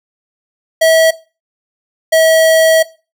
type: tone pair in turn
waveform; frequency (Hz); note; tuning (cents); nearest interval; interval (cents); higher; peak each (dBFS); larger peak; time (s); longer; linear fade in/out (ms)
square; 647 / 644.1; E5 / E5; -32 / -40; unison; 8; first; -7; neither; 0.81-1.11 / 2.12-2.83; second; 10
effects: noise-tail reverb RT60 0.3 s tail -18 dB re dry